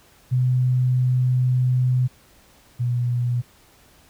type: tone pair in turn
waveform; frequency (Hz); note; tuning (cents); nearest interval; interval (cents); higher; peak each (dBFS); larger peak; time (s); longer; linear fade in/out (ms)
sine; 126.6 / 121.9; B2 / B2; +43 / -22; minor second; 65; first; -16 / -19; first; 0.31-2.08 / 2.79-3.42; first; 20
effects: pink hiss -54 dBFS RMS until 4.09 s